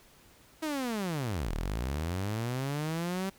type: linear two-way sweep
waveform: sawtooth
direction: down then up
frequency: 322.3 to 34.65 to 195.5 Hz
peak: -27 dBFS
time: 0.62-3.3 s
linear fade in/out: 10 ms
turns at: 1.53 s
effects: pink hiss -59 dBFS RMS until 3.38 s